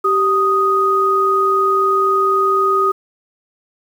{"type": "tone pair together", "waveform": "sine", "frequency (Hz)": [388.4, 1244.5], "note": ["G4", "D#6"], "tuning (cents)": [-16, 0], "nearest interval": "octave + minor sixth", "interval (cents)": 2016, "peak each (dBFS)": [-17, -13], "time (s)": [0.04, 2.92], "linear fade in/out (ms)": 10, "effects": ["7-bit"]}